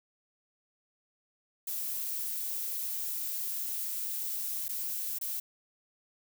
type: noise with dropouts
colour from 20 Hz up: violet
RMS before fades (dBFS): -35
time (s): 1.67-5.4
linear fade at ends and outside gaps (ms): 5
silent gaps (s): 4.683-4.69 / 5.186-5.212
effects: none